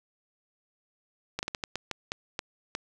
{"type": "slowing click train", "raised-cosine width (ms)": 0.2, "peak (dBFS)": -14, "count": 10, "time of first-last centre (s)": [1.39, 2.751], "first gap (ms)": 39, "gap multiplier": 1.32, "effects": []}